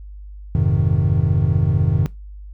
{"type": "chord", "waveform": "triangle", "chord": "F minor seventh", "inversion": "none", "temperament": "equal with one note detuned", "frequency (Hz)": [87.31, 103.05, 130.81, 155.56], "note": ["F2", "Ab2", "C3", "Eb3"], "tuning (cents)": [0, -13, 0, 0], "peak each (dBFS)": -18, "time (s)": [0.55, 2.06], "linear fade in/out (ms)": 0, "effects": ["noise-tail reverb RT60 0.2 s tail -20 dB re dry", "added 50 Hz sine -33 dBFS peak until 2.53 s"]}